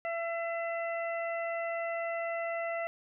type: harmonic tone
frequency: 672 Hz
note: E5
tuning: 33 cents sharp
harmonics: 1 / 2 / 3 / 4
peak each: -33 / -42 / -39 / -46 dBFS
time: 0.05-2.87 s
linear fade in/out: 0 ms
effects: none